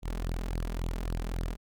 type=tone with flanger; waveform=sawtooth; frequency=42.06 Hz; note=E1; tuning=36 cents sharp; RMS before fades=-33 dBFS; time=0.02-1.57 s; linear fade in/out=50 ms; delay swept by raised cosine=0.21 to 5.01 ms; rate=3.6 Hz; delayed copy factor=+0.7; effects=none